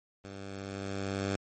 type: tone with level ramp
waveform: 10% pulse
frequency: 98 Hz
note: G2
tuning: in tune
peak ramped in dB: -35 to -21 dBFS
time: 0.24-1.36 s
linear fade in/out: 5 ms
effects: MP3 32 kbps